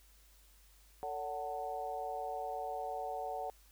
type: harmonic tone with a mistuned harmonic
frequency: 148.8 Hz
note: D3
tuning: 23 cents sharp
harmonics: 3 / 4 / 5 / 6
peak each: -45 / -44 / -39 / -47 dBFS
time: 1.03-3.5 s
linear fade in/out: 0 ms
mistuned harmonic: 4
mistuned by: -76 cents
effects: added 50 Hz sine -62 dBFS peak until 3.71 s + white hiss -66 dBFS RMS until 3.71 s